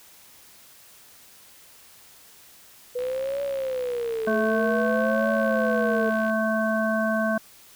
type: tone with vibrato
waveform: sine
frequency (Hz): 490.8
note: B4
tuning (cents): -11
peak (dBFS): -25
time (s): 2.95-6.1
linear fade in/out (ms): 10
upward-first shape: triangle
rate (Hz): 0.53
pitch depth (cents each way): 250
type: click train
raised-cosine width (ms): 0.3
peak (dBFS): -25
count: 211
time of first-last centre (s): 2.99-6.297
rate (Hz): 63.5
type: harmonic tone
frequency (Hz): 219.6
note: A3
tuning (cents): -3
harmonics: 1 / 3 / 5 / 7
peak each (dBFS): -25 / -25 / -32 / -28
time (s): 4.27-7.38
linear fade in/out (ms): 5
effects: white hiss -51 dBFS RMS until 7.75 s